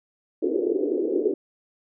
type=band-pass noise; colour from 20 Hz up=white; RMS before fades=-24 dBFS; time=0.42-1.34 s; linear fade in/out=5 ms; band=310 to 440 Hz; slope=48 dB/octave; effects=none